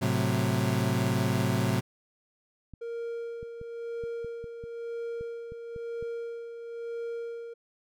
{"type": "chord", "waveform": "30% pulse", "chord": "F# diminished", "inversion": "first", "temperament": "equal", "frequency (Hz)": [110, 130.81, 185], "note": ["A2", "C3", "F#3"], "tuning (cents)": [0, 0, 0], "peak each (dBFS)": [-26, -26, -28], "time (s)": [0.01, 1.81], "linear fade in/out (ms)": 20}
{"type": "clicks", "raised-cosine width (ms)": 5, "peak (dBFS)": -32, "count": 11, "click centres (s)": [2.737, 3.429, 3.614, 4.038, 4.246, 4.442, 4.639, 5.21, 5.521, 5.762, 6.026]}
{"type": "tone with tremolo", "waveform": "triangle", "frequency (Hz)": 466.2, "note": "A#4", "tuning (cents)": 0, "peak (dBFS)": -30, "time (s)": [2.81, 7.54], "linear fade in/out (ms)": 10, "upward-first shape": "sine", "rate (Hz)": 1, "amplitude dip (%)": 55}
{"effects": []}